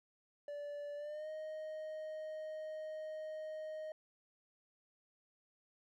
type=tone with pitch glide; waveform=triangle; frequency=581 to 622.7 Hz; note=D5 to D#5; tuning=-19 to +1 cents; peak=-40 dBFS; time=0.48-3.92 s; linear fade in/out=2 ms; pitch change=+120 cents; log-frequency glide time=0.96-1.29 s; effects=none